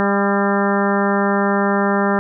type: harmonic tone with a mistuned harmonic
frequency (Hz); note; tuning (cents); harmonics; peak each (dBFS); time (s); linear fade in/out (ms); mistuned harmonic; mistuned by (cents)
200; G3; +35; 1 / 2 / 3 / 4 / 5 / 6 / 7 / 8 / 9; -18 / -21 / -23 / -24 / -25 / -26 / -26 / -27 / -28; 0-2.19; 0; 7; -31
effects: none